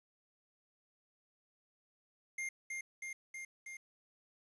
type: tone with echo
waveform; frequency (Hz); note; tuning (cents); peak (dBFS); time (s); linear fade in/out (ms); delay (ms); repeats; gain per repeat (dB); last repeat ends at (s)
square; 2115; C7; +18; -38; 2.38-2.49; 5; 320; 4; -2; 3.77
effects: resampled to 24000 Hz + 11-bit